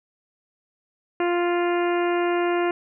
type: harmonic tone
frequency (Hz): 349.2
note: F4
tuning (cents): 0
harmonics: 1 / 2 / 3 / 4 / 5 / 6 / 7 / 8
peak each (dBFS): -21 / -27 / -31 / -33 / -35 / -37 / -38 / -39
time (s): 1.2-2.71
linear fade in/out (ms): 2
effects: none